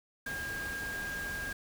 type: tone in noise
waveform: sine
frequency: 1617 Hz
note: G#6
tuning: 47 cents flat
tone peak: -36 dBFS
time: 0.26-1.53 s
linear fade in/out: 5 ms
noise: pink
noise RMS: -43 dBFS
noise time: 0.26-1.53 s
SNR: +4 dB
effects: none